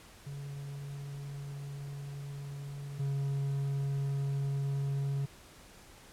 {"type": "tone pair in turn", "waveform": "triangle", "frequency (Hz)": [140.9, 138.88], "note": ["C#3", "C#3"], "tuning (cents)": [29, 4], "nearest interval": "unison", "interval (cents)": 25, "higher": "first", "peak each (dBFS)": [-37, -28], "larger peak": "second", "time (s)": [[0.26, 2.99], [2.99, 5.26]], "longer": "first", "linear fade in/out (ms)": 10, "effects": ["pink hiss -55 dBFS RMS until 6.12 s", "low-pass 12000 Hz 12 dB/octave"]}